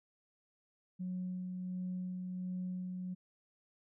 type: tone with tremolo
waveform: sine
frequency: 182.7 Hz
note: F#3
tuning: 22 cents flat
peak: -35 dBFS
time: 0.99-3.15 s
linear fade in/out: 20 ms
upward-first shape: sine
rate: 1.4 Hz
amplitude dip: 30%
effects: tanh soft clip ceiling -32 dBFS